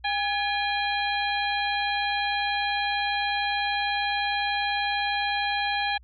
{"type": "harmonic tone with a mistuned harmonic", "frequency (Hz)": 809, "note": "G#5", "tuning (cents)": -46, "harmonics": [1, 2, 3, 4, 5], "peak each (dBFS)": [-27, -30, -32, -33, -34], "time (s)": [0.04, 5.98], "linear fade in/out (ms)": 10, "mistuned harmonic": 2, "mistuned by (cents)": 81, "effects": ["added 60 Hz sine -49 dBFS peak until 6.03 s"]}